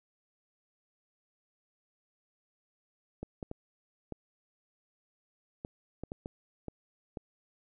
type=clicks; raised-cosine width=2 ms; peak=-25 dBFS; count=10; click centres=3.23 / 3.428 / 3.514 / 4.123 / 5.649 / 6.036 / 6.119 / 6.259 / 6.683 / 7.172 s; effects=none